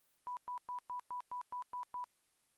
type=tone bursts; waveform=sine; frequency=987.8 Hz; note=B5; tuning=in tune; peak=-39 dBFS; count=9; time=0.27-2.041 s; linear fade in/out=0 ms; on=99 ms; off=110 ms; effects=white hiss -75 dBFS RMS until 2.57 s + Opus 32 kbps